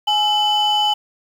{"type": "tone pair together", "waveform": "sine", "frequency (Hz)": [840, 3007], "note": ["G#5", "F#7"], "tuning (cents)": [19, 27], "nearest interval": "octave + minor seventh", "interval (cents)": 2208, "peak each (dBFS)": -15, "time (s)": [0.07, 0.94], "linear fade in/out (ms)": 10, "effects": ["tanh soft clip ceiling -11 dBFS", "7-bit"]}